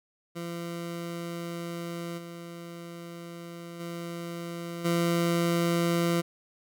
20% pulse tone with level steps, 170.4 Hz, F3, 42 cents flat, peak -29 / -35 / -30 / -19 dBFS, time 0.35-6.22 s, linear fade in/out 20 ms, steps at 2.17 / 3.79 / 4.84 s, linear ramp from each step 20 ms, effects none

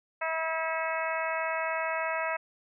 harmonic tone with a mistuned harmonic, 323.2 Hz, E4, 34 cents flat, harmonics 2 / 3 / 4 / 5 / 6 / 7 / 8, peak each -33 / -35 / -36 / -37 / -38 / -38 / -39 dBFS, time 0.21-2.37 s, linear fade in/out 10 ms, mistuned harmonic 7, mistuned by -54 cents, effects none

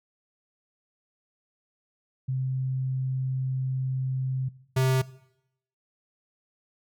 sine / square tone pair in turn, 130.81 / 130.81 Hz, C3 / C3, 0 / 0 cents, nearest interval unison, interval 0 cents, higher neither, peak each -25 / -21 dBFS, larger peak second, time 2.28-4.49 / 4.76-5.02 s, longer first, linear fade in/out 10 ms, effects noise-tail reverb RT60 0.8 s tail -20 dB re dry

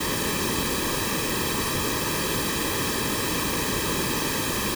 pink noise with comb filter, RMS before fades -26 dBFS, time 0-4.75 s, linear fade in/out 10 ms, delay 1.4 ms, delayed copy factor -0.75, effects none

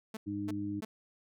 sawtooth tone bursts, 219.5 Hz, A3, 4 cents flat, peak -34 dBFS, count 3, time 0.14-0.85 s, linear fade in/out 5 ms, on 30 ms, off 310 ms
harmonic tone, 101.7 Hz, G#2, 36 cents flat, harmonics 1 / 2 / 3, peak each -42 / -41 / -35 dBFS, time 0.26-0.81 s, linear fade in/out 20 ms
effects none

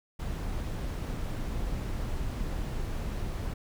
brown noise, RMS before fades -33 dBFS, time 0.19-3.54 s, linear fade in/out 10 ms, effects none

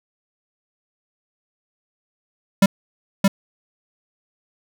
square tone with echo, 196.3 Hz, G3, 3 cents sharp, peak -10 dBFS, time 2.62-2.66 s, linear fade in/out 5 ms, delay 620 ms, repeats 1, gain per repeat -2 dB, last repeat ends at 3.28 s, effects none

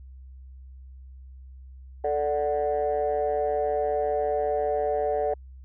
sine chord, D major, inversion second, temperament equal, 440 / 587.3 / 740 Hz, A4 / D5 / F#5, 0 / 0 / 0 cents, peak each -26 / -26 / -27 dBFS, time 2.04-5.34 s, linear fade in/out 5 ms, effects tanh soft clip ceiling -17 dBFS + added 65 Hz sine -42 dBFS peak until 5.64 s

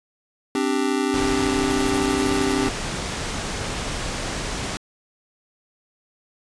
square chord, C suspended second, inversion none, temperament just, 261.6 / 294.3 / 392.4 Hz, C4 / D4 / G4, 0 / +4 / +2 cents, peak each -25 dBFS, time 0.55-2.69 s, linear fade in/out 2 ms
pink low-pass noise, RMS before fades -28 dBFS, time 1.14-4.77 s, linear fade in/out 0 ms, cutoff 8800 Hz, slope 24 dB/octave
violet noise bursts, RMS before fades -32 dBFS, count 11, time 1.7-2.535 s, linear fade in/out 5 ms, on 45 ms, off 34 ms
effects resampled to 24000 Hz

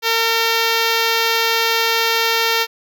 5% pulse tone with notch filter, 455.6 Hz, A#4, 40 cents flat, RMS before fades -17 dBFS, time 0.02-2.67 s, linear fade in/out 50 ms, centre 8800 Hz, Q 0.93, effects none

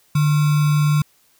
sine tone with sample-and-hold, 149.1 Hz, D3, 27 cents sharp, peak -13 dBFS, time 0.15-1.02 s, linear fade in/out 5 ms, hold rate 1225 Hz, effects white hiss -58 dBFS RMS until 1.39 s

